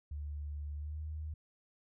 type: tone with pitch glide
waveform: sine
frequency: 73.42 to 77.16 Hz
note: D2 to D#2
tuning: 0 to -14 cents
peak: -38 dBFS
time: 0.11-1.34 s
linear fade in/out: 5 ms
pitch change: +86 cents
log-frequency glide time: 0.76-1.01 s
effects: none